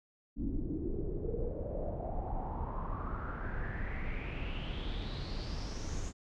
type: noise with low-pass filter sweep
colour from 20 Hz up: brown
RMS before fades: -37 dBFS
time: 0.36-6.13 s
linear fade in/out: 50 ms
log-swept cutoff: 260 to 7000 Hz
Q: 6.3
effects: none